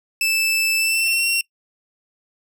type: tone with pitch glide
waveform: sawtooth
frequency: 2637 to 2733 Hz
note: E7 to F7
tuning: 0 to -38 cents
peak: -14 dBFS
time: 0.21-1.41 s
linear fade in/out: 2 ms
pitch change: +62 cents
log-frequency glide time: 0.77-1.26 s
effects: noise-tail reverb RT60 0.1 s tail -22 dB re dry